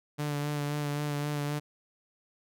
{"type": "tone with vibrato", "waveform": "sawtooth", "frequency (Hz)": 146.5, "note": "D3", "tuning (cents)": -4, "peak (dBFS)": -26, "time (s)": [0.18, 1.6], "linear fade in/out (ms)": 20, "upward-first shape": "sine", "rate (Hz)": 3.8, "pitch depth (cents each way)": 23, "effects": []}